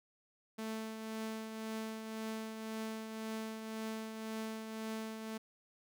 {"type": "tone with tremolo", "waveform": "sawtooth", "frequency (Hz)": 220.6, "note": "A3", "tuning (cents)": 5, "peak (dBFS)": -34, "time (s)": [0.58, 5.38], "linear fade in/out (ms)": 10, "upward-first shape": "triangle", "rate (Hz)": 1.9, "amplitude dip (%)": 50, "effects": []}